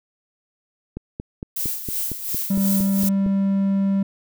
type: click train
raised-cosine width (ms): 3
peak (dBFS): -16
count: 11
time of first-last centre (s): 0.97-3.264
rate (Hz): 4.36
type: noise with tremolo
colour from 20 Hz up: violet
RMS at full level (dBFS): -24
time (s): 1.56-3.09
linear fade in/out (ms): 5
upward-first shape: sine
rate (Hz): 2.8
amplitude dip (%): 65
type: tone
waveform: triangle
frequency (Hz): 196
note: G3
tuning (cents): 0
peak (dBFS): -15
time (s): 2.5-4.03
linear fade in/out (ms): 5
effects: none